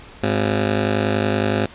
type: ring-modulated tone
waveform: 15% pulse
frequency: 156.4 Hz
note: D#3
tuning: 9 cents sharp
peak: -8 dBFS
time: 0.23-1.66 s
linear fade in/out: 5 ms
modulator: 52.8 Hz
effects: pink hiss -42 dBFS RMS until 1.74 s + resampled to 8000 Hz